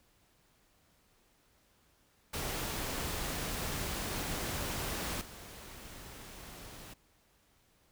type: noise with level steps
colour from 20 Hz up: pink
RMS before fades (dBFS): -37 / -49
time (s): 2.33-6.94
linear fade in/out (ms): 10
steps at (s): 5.21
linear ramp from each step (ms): 2
effects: pink hiss -69 dBFS RMS until 7.91 s